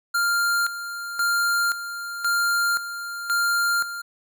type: tone with tremolo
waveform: square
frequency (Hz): 1396.9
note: F6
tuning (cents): 0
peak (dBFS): -20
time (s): 0.14-4.02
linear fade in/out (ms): 10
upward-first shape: square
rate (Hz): 0.95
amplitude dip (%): 70
effects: none